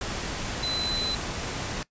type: tone in noise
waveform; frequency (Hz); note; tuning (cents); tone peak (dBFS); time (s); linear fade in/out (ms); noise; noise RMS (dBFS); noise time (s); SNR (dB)
sine; 4025; B7; +32; -27; 0.63-1.15; 2; pink; -32; 0.01-1.83; +2
effects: noise-tail reverb RT60 0.1 s tail -19 dB re dry + resampled to 16000 Hz